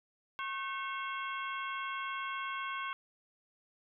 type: harmonic tone with a mistuned harmonic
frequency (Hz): 544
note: C#5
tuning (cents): -33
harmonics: 2 / 3 / 4 / 5 / 6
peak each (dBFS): -38 / -42 / -44 / -46 / -48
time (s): 0.39-2.93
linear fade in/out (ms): 0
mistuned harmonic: 3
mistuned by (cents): -110
effects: none